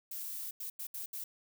violet noise bursts at uneven times, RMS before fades -41 dBFS, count 5, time 0.11-0.51 / 0.6-0.7 / 0.79-0.87 / 0.94-1.06 / 1.13-1.24 s, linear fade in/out 5 ms, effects none

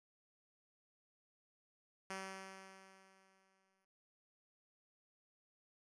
5% pulse tone with exponential decay, 191.5 Hz, G3, 40 cents flat, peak -31 dBFS, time 2.1-3.85 s, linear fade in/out 2 ms, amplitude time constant 380 ms, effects resampled to 22050 Hz

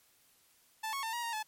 sawtooth tone with pitch steps, 879 / 1102 / 898 / 951 / 931 / 863 Hz, A5 / C#6 / A5 / A#5 / A#5 / A5, -2 / -11 / +35 / +34 / -2 / -34 cents, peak -31 dBFS, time 0.83-1.43 s, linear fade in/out 10 ms, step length 100 ms, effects white hiss -67 dBFS RMS until 1.47 s + MP3 64 kbps

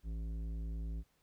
sine tone with tanh clipping, 55 Hz, A1, in tune, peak -39 dBFS, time 0.03-1.04 s, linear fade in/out 50 ms, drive 12 dB, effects pink hiss -75 dBFS RMS until 1.22 s

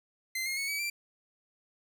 sawtooth tone with pitch steps, 2073 / 2140 / 2209 / 2280 / 2354 Hz, C7 / C7 / C#7 / C#7 / D7, -17 / +38 / -7 / +48 / +3 cents, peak -28 dBFS, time 0.35-0.9 s, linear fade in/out 5 ms, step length 110 ms, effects none

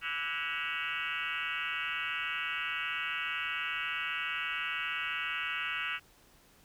sine tone with frequency modulation, 2093 Hz, C7, in tune, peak -32 dBFS, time 0.01-6 s, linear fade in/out 50 ms, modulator 155 Hz, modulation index 5.3, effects pink hiss -62 dBFS RMS until 6.64 s

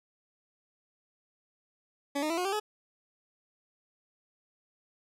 20% pulse tone with pitch steps, 283 / 306.8 / 332.7 / 360.7 / 391.1 / 424 Hz, C#4 / D#4 / E4 / F#4 / G4 / G#4, +36 / -24 / +16 / -44 / -4 / +36 cents, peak -24 dBFS, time 2.15-2.6 s, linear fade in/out 10 ms, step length 75 ms, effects low-pass 12000 Hz 12 dB/octave

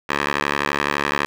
10% pulse tone with band-pass filter, 71.8 Hz, D2, 39 cents flat, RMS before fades -22 dBFS, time 0.09-1.26 s, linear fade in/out 5 ms, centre 1700 Hz, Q 1.1, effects none

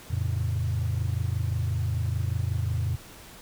sine chord, F augmented, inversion none, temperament equal with one note detuned, 87.31 / 112.51 / 138.59 Hz, F2 / A2 / C#3, 0 / +39 / 0 cents, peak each -27 / -27 / -32 dBFS, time 0.1-2.96 s, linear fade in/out 10 ms, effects tanh soft clip ceiling -18 dBFS + pink hiss -47 dBFS RMS until 3.41 s

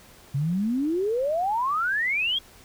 sine exponential sweep, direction up, 132.4 to 3340 Hz, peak -22 dBFS, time 0.34-2.39 s, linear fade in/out 10 ms, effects pink hiss -51 dBFS RMS until 2.64 s

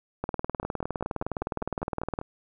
two click trains, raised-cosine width 1 ms, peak -15 / -21 dBFS, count 39 / 9, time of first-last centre 0.24-2.189 / 0.63-2.214 s, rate 19.5 / 5.05 Hz, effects none

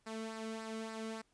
sawtooth tone with flanger, 222 Hz, A3, 16 cents sharp, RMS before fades -43 dBFS, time 0.06-1.22 s, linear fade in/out 10 ms, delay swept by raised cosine 0.3 to 1.19 ms, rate 3.5 Hz, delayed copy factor -0.55, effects pink hiss -75 dBFS RMS until 1.33 s + resampled to 22050 Hz

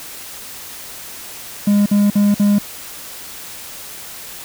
triangle tone bursts, 204.4 Hz, G#3, 27 cents flat, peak -8 dBFS, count 4, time 1.67-2.586 s, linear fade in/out 5 ms, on 190 ms, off 52 ms, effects white hiss -33 dBFS RMS until 4.44 s

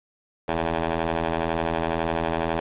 10% pulse ring-modulated tone, 82 Hz, E2, 9 cents flat, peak -12 dBFS, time 0.48-2.6 s, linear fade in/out 5 ms, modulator 498 Hz, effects resampled to 8000 Hz + 8-bit

